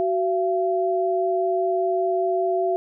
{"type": "tone pair together", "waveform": "sine", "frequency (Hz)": [374.8, 680.7], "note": ["F#4", "F5"], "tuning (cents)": [22, -45], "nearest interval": "minor seventh", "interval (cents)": 1033, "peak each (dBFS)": -22, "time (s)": [0, 2.76], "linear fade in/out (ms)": 0, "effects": []}